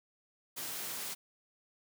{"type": "high-pass noise", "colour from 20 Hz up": "white", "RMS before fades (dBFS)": -40, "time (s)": [0.56, 1.15], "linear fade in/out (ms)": 20, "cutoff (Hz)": 110, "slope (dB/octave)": 48, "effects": []}